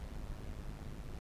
brown noise with amplitude modulation, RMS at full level -41 dBFS, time 0-1.19 s, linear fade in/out 0 ms, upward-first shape sine, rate 104 Hz, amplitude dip 70%, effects resampled to 32000 Hz

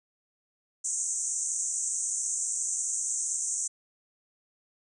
pink band-pass noise, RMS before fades -31 dBFS, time 0.84-3.68 s, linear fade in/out 10 ms, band 6200 to 8700 Hz, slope 96 dB/octave, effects none

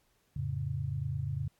sine chord, F augmented, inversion none, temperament equal, 87.31 / 110 / 138.59 Hz, F2 / A2 / C#3, 0 / 0 / 0 cents, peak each -38 / -37 / -34 dBFS, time 0.36-1.48 s, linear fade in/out 5 ms, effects pink hiss -72 dBFS RMS until 1.59 s + AAC 64 kbps

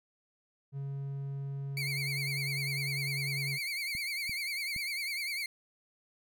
triangle tone, 138.5 Hz, C#3, 1 cent flat, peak -33 dBFS, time 0.72-3.59 s, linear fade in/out 50 ms
30% pulse tone with vibrato, 2217 Hz, C#7, in tune, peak -31 dBFS, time 1.77-5.46 s, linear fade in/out 2 ms, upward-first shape triangle, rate 10 Hz, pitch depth 120 cents each way
clicks, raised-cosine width 5 ms, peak -33 dBFS, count 3, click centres 3.951 / 4.295 / 4.763 s
effects none

